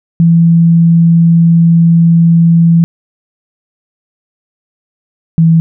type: tone pair in turn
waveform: sine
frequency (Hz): 167.3 / 163.86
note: E3 / E3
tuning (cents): +26 / -10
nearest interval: unison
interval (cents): 36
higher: first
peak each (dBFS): -3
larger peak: neither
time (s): 0.2-2.84 / 5.38-5.6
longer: first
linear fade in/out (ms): 0
effects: none